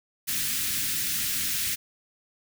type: band-stop noise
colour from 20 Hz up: white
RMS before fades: -28 dBFS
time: 0.27-1.76 s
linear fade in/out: 20 ms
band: 280 to 1600 Hz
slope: 24 dB/octave
effects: none